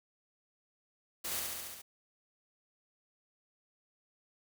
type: noise with echo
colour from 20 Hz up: white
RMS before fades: -38 dBFS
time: 1.24-1.4 s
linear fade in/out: 10 ms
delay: 70 ms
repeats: 6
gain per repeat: -2 dB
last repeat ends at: 1.82 s
effects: none